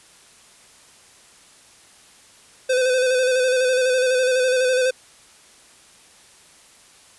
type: tone with vibrato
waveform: square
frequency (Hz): 510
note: C5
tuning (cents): -44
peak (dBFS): -17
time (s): 2.69-4.91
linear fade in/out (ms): 10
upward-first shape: square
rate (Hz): 12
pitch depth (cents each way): 30
effects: white hiss -50 dBFS RMS until 7.18 s + resampled to 24000 Hz